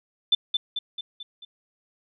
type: tone with echo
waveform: sine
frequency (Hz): 3532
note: A7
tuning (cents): +6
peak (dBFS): -15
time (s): 0.32-0.35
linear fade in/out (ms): 5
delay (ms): 220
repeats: 5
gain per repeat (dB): -5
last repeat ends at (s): 1.45
effects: none